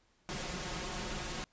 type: noise with comb filter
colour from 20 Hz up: pink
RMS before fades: -39 dBFS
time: 0.29-1.44 s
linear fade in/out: 0 ms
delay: 5.5 ms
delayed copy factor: +0.65
effects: pink hiss -71 dBFS RMS until 1.52 s + resampled to 16000 Hz